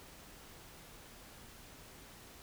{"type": "silence", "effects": ["pink hiss -55 dBFS RMS until 2.42 s"]}